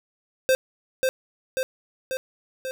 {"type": "tone with echo", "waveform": "square", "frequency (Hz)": 522, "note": "C5", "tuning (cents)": -4, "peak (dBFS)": -17, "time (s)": [0.49, 0.55], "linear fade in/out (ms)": 0, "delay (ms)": 540, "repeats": 4, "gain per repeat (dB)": -3, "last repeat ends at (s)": 2.71, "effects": []}